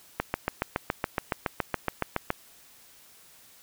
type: click train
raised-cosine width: 0.5 ms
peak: -10 dBFS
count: 16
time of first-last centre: 0.2-2.304 s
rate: 7.13 Hz
effects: white hiss -55 dBFS RMS until 3.62 s